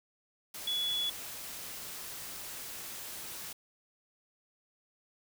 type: tone in noise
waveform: sine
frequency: 3400 Hz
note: G#7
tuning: 40 cents sharp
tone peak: -30 dBFS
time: 0.67-1.1 s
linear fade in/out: 5 ms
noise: white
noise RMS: -43 dBFS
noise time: 0.54-3.53 s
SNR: +10 dB
effects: none